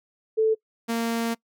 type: tone pair in turn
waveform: sine / sawtooth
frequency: 440 / 230.5 Hz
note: A4 / A#3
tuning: 0 / -19 cents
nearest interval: major seventh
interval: 1119 cents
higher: first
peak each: -17 / -20 dBFS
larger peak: first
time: 0.37-0.55 / 0.88-1.35 s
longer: second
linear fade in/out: 20 ms
effects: noise-tail reverb RT60 0.1 s tail -23 dB re dry